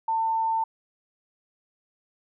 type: tone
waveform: sine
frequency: 897 Hz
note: A5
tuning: 33 cents sharp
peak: -22 dBFS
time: 0.08-0.64 s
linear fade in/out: 5 ms
effects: none